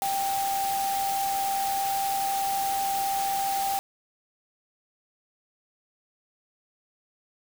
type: tone in noise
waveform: sine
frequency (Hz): 786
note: G5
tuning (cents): +4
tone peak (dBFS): -25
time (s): 0.02-3.79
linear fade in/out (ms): 0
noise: white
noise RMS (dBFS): -34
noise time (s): 0.02-3.79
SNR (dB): +6
effects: none